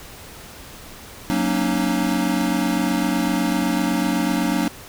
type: chord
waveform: square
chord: D# minor seventh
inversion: first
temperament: equal with one note detuned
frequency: 185 / 233.1 / 277.2 / 305.1 Hz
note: F#3 / A#3 / C#4 / D#4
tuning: 0 / 0 / 0 / -34 cents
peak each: -25 dBFS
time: 1.3-4.68 s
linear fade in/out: 0 ms
effects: pink hiss -40 dBFS RMS until 4.88 s